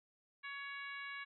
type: harmonic tone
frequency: 560 Hz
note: C#5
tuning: 18 cents sharp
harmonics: 2 / 3 / 4 / 5 / 6 / 7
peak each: -51 / -47 / -48 / -55 / -61 / -58 dBFS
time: 0.43-1.25 s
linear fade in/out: 20 ms
effects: none